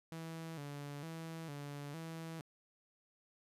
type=tone with vibrato; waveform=sawtooth; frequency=153.2 Hz; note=D#3; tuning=27 cents flat; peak=-40 dBFS; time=0.12-2.41 s; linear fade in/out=0 ms; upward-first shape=square; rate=1.1 Hz; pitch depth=110 cents each way; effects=resampled to 32000 Hz